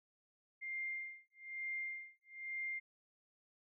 sine tone with tremolo, 2107 Hz, C7, 12 cents sharp, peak -38 dBFS, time 0.61-2.8 s, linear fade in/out 20 ms, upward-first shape sine, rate 1.1 Hz, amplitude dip 100%, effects none

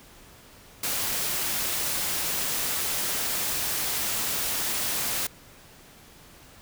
white noise, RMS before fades -28 dBFS, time 0.83-5.27 s, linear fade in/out 5 ms, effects pink hiss -51 dBFS RMS until 6.61 s

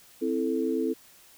sine chord, A minor, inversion first, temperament equal, 261.6 / 329.6 / 440 Hz, C4 / E4 / A4, 0 / 0 / 0 cents, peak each -29 dBFS, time 0.21-0.94 s, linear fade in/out 20 ms, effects white hiss -55 dBFS RMS until 1.37 s

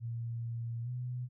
sine tone with pitch glide, 116.54 to 124.19 Hz, A#2 to B2, 0 to +10 cents, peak -35 dBFS, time 0-1.29 s, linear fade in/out 50 ms, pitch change +110 cents, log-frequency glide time 0.83-0.89 s, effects none

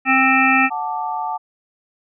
harmonic tone, 263.6 Hz, C4, 13 cents sharp, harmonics 1 / 3 / 5 / 7 / 9 / 10, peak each -19 / -19 / -19 / -19 / -19 / -19 dBFS, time 0.05-0.7 s, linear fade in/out 50 ms
sine chord, D major, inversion first, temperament just, 734.2 / 881 / 1174.7 Hz, F#5 / A5 / D6, -14 / +2 / 0 cents, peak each -26 / -23 / -29 dBFS, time 0.7-1.38 s, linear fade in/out 20 ms
effects none

